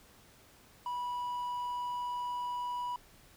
triangle tone, 979 Hz, B5, 15 cents flat, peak -32 dBFS, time 0.86-2.96 s, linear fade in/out 2 ms, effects pink hiss -60 dBFS RMS until 3.36 s

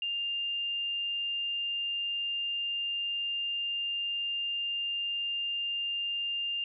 sine tone, 2801 Hz, F7, 4 cents sharp, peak -30 dBFS, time 0.02-6.64 s, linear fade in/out 2 ms, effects none

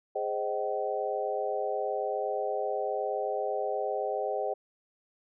sine chord, Ab major seventh, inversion none, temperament equal with one note detuned, 415.3 / 523.3 / 622.3 / 764.8 Hz, Ab4 / C5 / Eb5 / G5, 0 / 0 / 0 / -43 cents, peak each -34 dBFS, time 0.15-4.54 s, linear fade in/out 10 ms, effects none

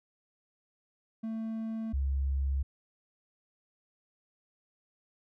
triangle / sine tone pair in turn, 223 / 68.2 Hz, A3 / C#2, +23 / -28 cents, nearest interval octave + major sixth, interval 2051 cents, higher first, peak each -31 / -27 dBFS, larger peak second, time 1.23-1.93 / 1.93-2.63 s, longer neither, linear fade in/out 10 ms, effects none

